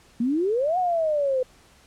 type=exponential two-way sweep; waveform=sine; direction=up then down; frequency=225.4 to 747 to 503 Hz; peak=-20 dBFS; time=0.2-1.43 s; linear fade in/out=5 ms; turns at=0.78 s; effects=pink hiss -55 dBFS RMS until 1.86 s + low-pass 10000 Hz 12 dB/octave